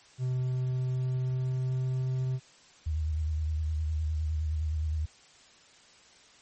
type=tone with pitch glide; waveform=triangle; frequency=127.6 to 129.38 Hz; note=C3 to C3; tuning=-43 to -19 cents; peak=-25 dBFS; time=0.18-2.4 s; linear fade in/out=50 ms; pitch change=+24 cents; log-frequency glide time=0.3-2.06 s
type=tone with vibrato; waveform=sine; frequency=77.78 Hz; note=D#2; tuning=in tune; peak=-27 dBFS; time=2.86-5.06 s; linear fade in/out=10 ms; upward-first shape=square; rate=9.7 Hz; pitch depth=39 cents each way
effects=white hiss -57 dBFS RMS until 6.41 s + MP3 32 kbps